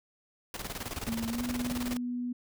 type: noise with tremolo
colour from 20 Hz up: pink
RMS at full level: -36 dBFS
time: 0.54-1.97 s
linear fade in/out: 2 ms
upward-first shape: square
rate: 19 Hz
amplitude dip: 70%
type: tone with pitch glide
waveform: sine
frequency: 228.7 to 245.1 Hz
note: A#3 to B3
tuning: -33 to -13 cents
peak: -31 dBFS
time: 1.07-2.33 s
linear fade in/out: 10 ms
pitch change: +120 cents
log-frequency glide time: 1.28-1.42 s
effects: none